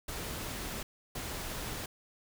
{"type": "noise bursts at uneven times", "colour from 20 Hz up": "pink", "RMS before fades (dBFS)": -39, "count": 2, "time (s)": [[0.08, 0.83], [1.15, 1.86]], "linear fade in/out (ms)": 5, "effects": []}